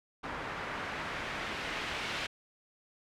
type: noise with low-pass filter sweep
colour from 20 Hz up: white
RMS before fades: -38 dBFS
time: 0.23-2.27 s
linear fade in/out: 10 ms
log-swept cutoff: 1400 to 2900 Hz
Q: 1.1
effects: none

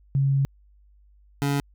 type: tone pair in turn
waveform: sine / 25% pulse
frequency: 137.3 / 141.4 Hz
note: C#3 / C#3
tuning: -16 / +35 cents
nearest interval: minor second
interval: 51 cents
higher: second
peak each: -18 dBFS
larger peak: neither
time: 0.15-0.45 / 1.42-1.6 s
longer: first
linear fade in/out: 0 ms
effects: added 50 Hz sine -53 dBFS peak until 1.74 s

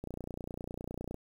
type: click train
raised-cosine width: 2 ms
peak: -26 dBFS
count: 34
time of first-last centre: 0.04-1.144 s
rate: 29.9 Hz
effects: 9-bit

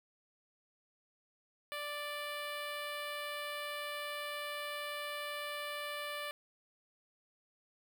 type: tone with notch filter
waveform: 10% pulse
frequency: 587.3 Hz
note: D5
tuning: in tune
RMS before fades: -41 dBFS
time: 1.72-6.31 s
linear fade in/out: 0 ms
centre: 7100 Hz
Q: 1.5
effects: none

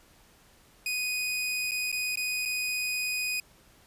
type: tone with dropouts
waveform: sawtooth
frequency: 2489 Hz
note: D#7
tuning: in tune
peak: -25 dBFS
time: 0.86-3.4 s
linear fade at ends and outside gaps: 2 ms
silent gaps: 1.711-1.717 / 1.917-1.926 / 2.157-2.172 / 2.453-2.457 s
effects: pink hiss -59 dBFS RMS until 3.86 s + resampled to 32000 Hz

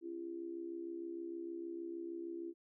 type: tone with amplitude modulation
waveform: sine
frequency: 338.6 Hz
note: E4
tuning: 46 cents sharp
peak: -38 dBFS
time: 0.01-2.54 s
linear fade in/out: 50 ms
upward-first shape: sine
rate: 66.5 Hz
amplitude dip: 70%
effects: none

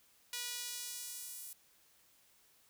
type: tone with high-pass filter sweep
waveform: sawtooth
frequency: 485.8 Hz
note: B4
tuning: 29 cents flat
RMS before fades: -44 dBFS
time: 0.33-1.53 s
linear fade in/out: 2 ms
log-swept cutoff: 3000 to 11000 Hz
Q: 0.77
effects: white hiss -68 dBFS RMS until 2.69 s

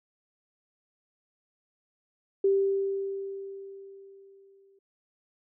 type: tone with exponential decay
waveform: sine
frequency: 392 Hz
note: G4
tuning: in tune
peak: -19 dBFS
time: 2.44-4.79 s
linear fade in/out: 5 ms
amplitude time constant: 510 ms
effects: none

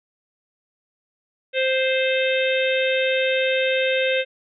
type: harmonic tone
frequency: 523.3 Hz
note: C5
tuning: in tune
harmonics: 1 / 3 / 4 / 5 / 6 / 7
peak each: -20 / -28 / -28 / -26 / -31 / -30 dBFS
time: 1.53-4.25 s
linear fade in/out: 50 ms
effects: none

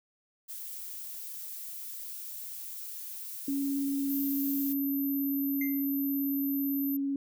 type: noise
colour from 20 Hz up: violet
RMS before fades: -41 dBFS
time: 0.48-4.74 s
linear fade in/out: 20 ms
type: tone with vibrato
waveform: sine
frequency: 277.2 Hz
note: C#4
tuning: in tune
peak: -28 dBFS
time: 3.48-7.16 s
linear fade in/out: 2 ms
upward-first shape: sine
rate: 18 Hz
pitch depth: 11 cents each way
type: tone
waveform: sine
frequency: 12130 Hz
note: F#9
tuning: 42 cents sharp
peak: -35 dBFS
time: 4.09-6.97 s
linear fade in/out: 10 ms
type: tone with exponential decay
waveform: triangle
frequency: 2093 Hz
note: C7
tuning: in tune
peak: -31 dBFS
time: 5.61-5.86 s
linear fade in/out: 5 ms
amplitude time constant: 53 ms
effects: none

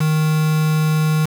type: tone with quantisation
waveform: triangle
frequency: 155.56 Hz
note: D#3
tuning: in tune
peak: -12 dBFS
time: 0-1.26 s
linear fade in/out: 10 ms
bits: 4
effects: none

